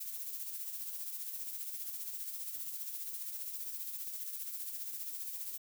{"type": "noise with tremolo", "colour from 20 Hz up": "violet", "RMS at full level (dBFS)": -40, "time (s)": [0, 5.58], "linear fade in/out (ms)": 10, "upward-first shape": "sine", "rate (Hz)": 15, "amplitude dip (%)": 45, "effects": []}